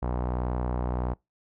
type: tone with low-pass filter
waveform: sawtooth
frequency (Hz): 61.5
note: B1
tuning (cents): -7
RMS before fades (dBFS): -29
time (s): 0.02-1.14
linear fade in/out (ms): 10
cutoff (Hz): 920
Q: 1.8
effects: noise-tail reverb RT60 0.2 s tail -25 dB re dry

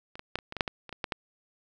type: clicks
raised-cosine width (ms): 0.3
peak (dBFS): -27 / -23 / -12 / -24 / -22 / -19 / -7 / -15 / -27 / -22 / -14 / -13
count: 12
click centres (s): 0.155 / 0.194 / 0.356 / 0.388 / 0.524 / 0.567 / 0.608 / 0.678 / 0.893 / 0.927 / 1.042 / 1.122
effects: none

